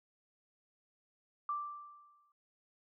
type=tone with exponential decay; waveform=sine; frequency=1174.7 Hz; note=D6; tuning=in tune; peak=-32 dBFS; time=1.49-2.32 s; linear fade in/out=2 ms; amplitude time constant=180 ms; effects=none